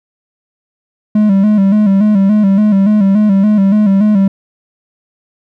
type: tone with vibrato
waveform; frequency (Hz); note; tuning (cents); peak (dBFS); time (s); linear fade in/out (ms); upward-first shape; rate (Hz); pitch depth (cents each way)
triangle; 203.2; G#3; -38; -4; 1.15-4.28; 5; square; 3.5; 73
effects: none